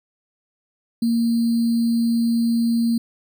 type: tone with sample-and-hold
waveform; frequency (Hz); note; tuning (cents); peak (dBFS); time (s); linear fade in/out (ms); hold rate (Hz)
sine; 232.2; A#3; -7; -16; 1.02-2.98; 5; 4410
effects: none